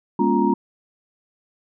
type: tone cluster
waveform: sine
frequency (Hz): 204.1 / 239.1 / 277.8 / 350.7 / 937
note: G#3 / A#3 / C#4 / F4 / A#5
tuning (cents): -30 / +44 / +4 / +7 / +9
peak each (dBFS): -22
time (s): 0.19-0.54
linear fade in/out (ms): 5
effects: none